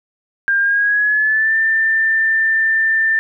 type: tone with pitch glide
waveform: sine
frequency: 1600 to 1785.6 Hz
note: G6 to A6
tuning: +35 to +25 cents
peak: -12 dBFS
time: 0.48-3.19 s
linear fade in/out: 0 ms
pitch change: +190 cents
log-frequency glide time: 0.59-1.56 s
effects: none